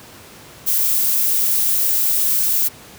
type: noise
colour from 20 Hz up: violet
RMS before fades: -17 dBFS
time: 0.66-2.69 s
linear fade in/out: 20 ms
effects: pink hiss -41 dBFS RMS until 2.98 s + high-pass 80 Hz 12 dB/octave